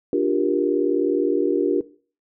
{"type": "chord", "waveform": "sine", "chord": "G minor seventh", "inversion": "second", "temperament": "just", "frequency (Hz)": [294, 352.8, 392, 470.4], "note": ["D4", "F4", "G4", "Bb4"], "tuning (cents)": [2, 18, 0, 16], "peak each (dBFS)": [-22, -22, -23, -24], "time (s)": [0.13, 1.81], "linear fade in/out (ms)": 2, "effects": ["noise-tail reverb RT60 0.4 s tail -17 dB re dry"]}